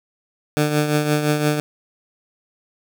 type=tone with tremolo; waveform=15% pulse; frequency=150 Hz; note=D3; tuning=37 cents sharp; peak=-8 dBFS; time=0.57-1.6 s; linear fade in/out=0 ms; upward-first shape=triangle; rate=5.8 Hz; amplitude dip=60%; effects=none